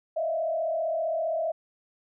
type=tone with frequency modulation; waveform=sine; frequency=652 Hz; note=E5; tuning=19 cents flat; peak=-25 dBFS; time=0.16-1.52 s; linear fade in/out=10 ms; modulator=35.3 Hz; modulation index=0.97; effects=none